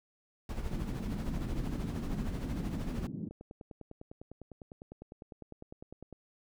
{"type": "noise with tremolo", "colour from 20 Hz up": "brown", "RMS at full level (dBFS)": -35, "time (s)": [0.49, 3.07], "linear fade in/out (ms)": 2, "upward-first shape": "sine", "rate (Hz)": 13, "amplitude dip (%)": 55}
{"type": "band-pass noise", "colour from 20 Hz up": "pink", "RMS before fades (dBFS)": -40, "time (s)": [0.69, 3.29], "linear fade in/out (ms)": 5, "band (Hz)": [150, 270], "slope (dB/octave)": 24}
{"type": "click train", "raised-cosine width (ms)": 2, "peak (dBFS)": -33, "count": 29, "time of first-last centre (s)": [3.31, 6.127], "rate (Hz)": 9.94}
{"effects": []}